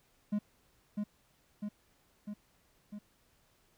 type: tone with echo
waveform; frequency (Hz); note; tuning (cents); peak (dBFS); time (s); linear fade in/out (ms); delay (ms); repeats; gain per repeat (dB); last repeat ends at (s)
triangle; 207.7; G#3; 0; -27; 0.32-0.39; 10; 650; 4; -3; 2.99
effects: pink hiss -70 dBFS RMS until 3.77 s